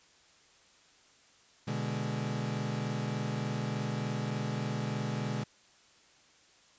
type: chord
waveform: 40% pulse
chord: G# diminished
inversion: first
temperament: equal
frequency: 123.47 / 146.83 / 207.7 Hz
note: B2 / D3 / G#3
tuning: 0 / 0 / 0 cents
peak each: -35 / -36 / -36 dBFS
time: 1.67-5.44 s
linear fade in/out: 10 ms
effects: white hiss -62 dBFS RMS until 6.78 s + resampled to 16000 Hz